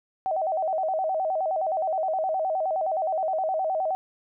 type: tone with vibrato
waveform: sine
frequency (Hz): 694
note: F5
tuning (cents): -11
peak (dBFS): -23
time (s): 0.26-3.95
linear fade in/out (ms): 0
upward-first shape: square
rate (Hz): 9.6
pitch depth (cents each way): 160
effects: none